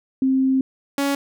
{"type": "tone pair in turn", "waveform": ["sine", "sawtooth"], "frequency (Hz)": [264.2, 279.9], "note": ["C4", "C#4"], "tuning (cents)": [17, 17], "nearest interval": "minor second", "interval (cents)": 100, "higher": "second", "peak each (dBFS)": -15, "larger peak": "neither", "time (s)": [[0.22, 0.61], [0.98, 1.15]], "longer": "first", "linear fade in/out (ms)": 2, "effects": []}